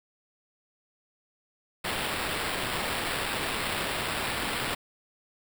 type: noise with sample-and-hold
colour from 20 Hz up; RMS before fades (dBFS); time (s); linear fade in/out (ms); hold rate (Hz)
white; -31; 1.84-4.75; 10; 6300
effects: none